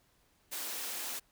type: high-pass noise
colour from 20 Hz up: white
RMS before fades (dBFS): -39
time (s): 0.51-1.2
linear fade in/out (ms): 20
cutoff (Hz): 240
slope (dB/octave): 24
effects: pink hiss -70 dBFS RMS until 1.31 s